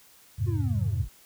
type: chord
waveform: sine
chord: F minor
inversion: none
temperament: equal with one note detuned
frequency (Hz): 86.01 / 103.83 / 130.81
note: F2 / Ab2 / C3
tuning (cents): -26 / 0 / 0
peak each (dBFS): -30 / -26 / -31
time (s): 0.38-1.05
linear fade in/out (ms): 20
type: linear sweep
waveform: triangle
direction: down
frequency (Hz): 366.4 to 36.71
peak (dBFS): -32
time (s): 0.46-1.09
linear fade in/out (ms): 20
effects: white hiss -56 dBFS RMS until 1.25 s